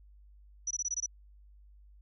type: tone bursts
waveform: sine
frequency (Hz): 5900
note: F#8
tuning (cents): -6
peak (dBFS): -30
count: 7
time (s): 0.67-1.062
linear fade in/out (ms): 5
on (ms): 38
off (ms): 21
effects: added 50 Hz sine -54 dBFS peak until 2.01 s